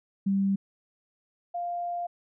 sine tone pair in turn, 196 / 698.5 Hz, G3 / F5, 0 / 0 cents, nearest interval octave + minor seventh, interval 2200 cents, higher second, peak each -22 / -29 dBFS, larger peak first, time 0.26-0.56 / 1.54-2.07 s, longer second, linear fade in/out 10 ms, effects none

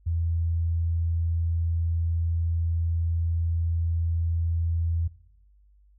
sine tone, 83.4 Hz, E2, 21 cents sharp, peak -23 dBFS, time 0.06-5.08 s, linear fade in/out 10 ms, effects noise-tail reverb RT60 0.9 s tail -20 dB re dry + added 50 Hz sine -55 dBFS peak until 5.98 s

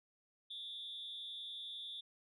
sine tone with amplitude modulation, 3537 Hz, A7, 8 cents sharp, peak -39 dBFS, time 0.5-2.01 s, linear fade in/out 10 ms, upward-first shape sine, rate 231 Hz, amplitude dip 90%, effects tanh soft clip ceiling -38 dBFS

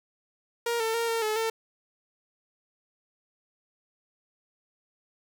sawtooth tone with pitch steps, 469.9 / 448 / 463.4 / 456.6 / 430.2 / 449.9 Hz, A#4 / A4 / A#4 / A#4 / A4 / A4, +14 / +31 / -10 / -36 / -39 / +39 cents, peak -22 dBFS, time 0.66-1.5 s, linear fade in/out 5 ms, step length 140 ms, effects none

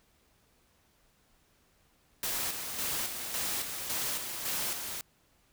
white noise with tremolo, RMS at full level -33 dBFS, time 2.23-5.01 s, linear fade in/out 2 ms, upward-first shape square, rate 1.8 Hz, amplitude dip 45%, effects pink hiss -68 dBFS RMS until 5.52 s

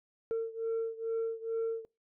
sine beating tone pair, 452.7 / 455 Hz, A4 / A#4, +49 / -42 cents, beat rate 2.3 Hz, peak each -32 / -34 dBFS, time 0.31-1.85 s, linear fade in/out 0 ms, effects noise-tail reverb RT60 0.3 s tail -25 dB re dry + tanh soft clip ceiling -28 dBFS

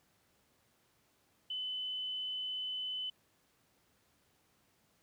sine tone, 3019 Hz, F#7, 34 cents sharp, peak -36 dBFS, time 1.5-3.1 s, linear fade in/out 5 ms, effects pink hiss -72 dBFS RMS until 5.02 s + high-pass 80 Hz 12 dB/octave

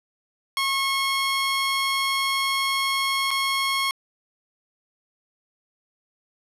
15% pulse tone with dropouts, 1088 Hz, C#6, 33 cents flat, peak -15 dBFS, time 0.57-3.91 s, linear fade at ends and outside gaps 1 ms, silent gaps 3.307-3.312 s, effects low-pass 12000 Hz 12 dB/octave

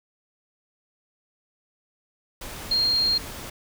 sine tone in noise, 4218 Hz, C8, 13 cents sharp, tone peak -19 dBFS, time 2.71-3.18 s, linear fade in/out 5 ms, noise pink, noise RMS -37 dBFS, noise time 2.41-3.5 s, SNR +15 dB, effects none

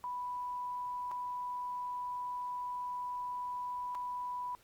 sine tone with dropouts, 987.8 Hz, B5, in tune, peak -36 dBFS, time 0.04-4.55 s, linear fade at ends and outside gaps 0 ms, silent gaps 1.112-1.116 / 3.948-3.952 s, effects pink hiss -65 dBFS RMS until 4.63 s + Opus 48 kbps

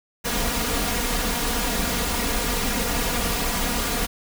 pink noise with comb filter, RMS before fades -24 dBFS, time 0.24-4.07 s, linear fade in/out 20 ms, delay 4.2 ms, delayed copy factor +0.75, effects none

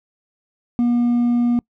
sine tone with hard clipping, 240 Hz, B3, 49 cents flat, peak -15 dBFS, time 0.79-1.59 s, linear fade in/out 0 ms, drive 2 dB, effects noise-tail reverb RT60 0.1 s tail -26 dB re dry

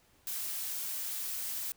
blue noise, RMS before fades -37 dBFS, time 0.27-1.72 s, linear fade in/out 0 ms, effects pink hiss -66 dBFS RMS until 1.76 s

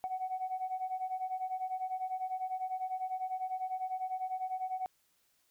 sine beating tone pair, 740 / 750 Hz, F#5 / F#5, 0 / +23 cents, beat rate 10 Hz, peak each -38 / -35 dBFS, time 0.04-4.86 s, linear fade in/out 0 ms, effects tanh soft clip ceiling -28 dBFS + white hiss -73 dBFS RMS until 5.5 s

